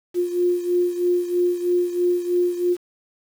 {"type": "beating tone pair", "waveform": "sine", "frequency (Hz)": [353.5, 356.6], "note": ["F4", "F4"], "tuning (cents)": [21, 36], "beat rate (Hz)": 3.1, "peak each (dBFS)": [-19, -24], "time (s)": [0.14, 2.77], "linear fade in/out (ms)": 50, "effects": ["7-bit"]}